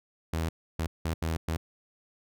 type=tone bursts at uneven times; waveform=sawtooth; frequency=81.2 Hz; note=E2; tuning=26 cents flat; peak=-24 dBFS; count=5; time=0.33-0.49 / 0.79-0.87 / 1.05-1.14 / 1.22-1.37 / 1.48-1.57 s; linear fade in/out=5 ms; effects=none